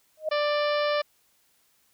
sine tone with exponential growth, 622.3 Hz, D#5, in tune, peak -21 dBFS, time 0.17-0.29 s, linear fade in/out 5 ms, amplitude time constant 26 ms
harmonic tone, 590 Hz, D5, 8 cents sharp, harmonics 1 / 2 / 3 / 4 / 5 / 6 / 7 / 8 / 9, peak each -24 / -30 / -34 / -36 / -38 / -40 / -41 / -42 / -43 dBFS, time 0.31-1.02 s, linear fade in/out 10 ms
effects white hiss -66 dBFS RMS until 1.93 s

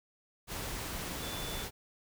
sine tone in noise, 3487 Hz, A7, 16 cents flat, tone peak -44 dBFS, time 1.2-1.67 s, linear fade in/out 50 ms, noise pink, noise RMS -39 dBFS, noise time 0.47-1.71 s, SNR -8 dB, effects none

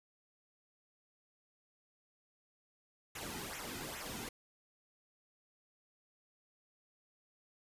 pink noise with flanger, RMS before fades -44 dBFS, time 3.15-4.29 s, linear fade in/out 5 ms, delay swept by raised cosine 0.21 to 1.81 ms, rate 2.4 Hz, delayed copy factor -0.7, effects resampled to 32000 Hz

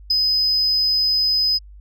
sine tone with ADSR envelope, 5030 Hz, D#8, 18 cents sharp, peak -10 dBFS, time 0.1-1.59 s, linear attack 9 ms, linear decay 8 ms, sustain -4 dB, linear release 28 ms, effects tanh soft clip ceiling -12 dBFS + added 50 Hz sine -39 dBFS peak until 1.8 s

